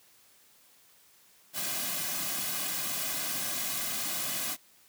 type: noise with comb filter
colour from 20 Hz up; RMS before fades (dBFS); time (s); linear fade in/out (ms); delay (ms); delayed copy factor
white; -33; 1.53-4.57; 50; 2.2; -0.7
effects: white hiss -61 dBFS RMS until 4.88 s + high-pass 80 Hz 12 dB/octave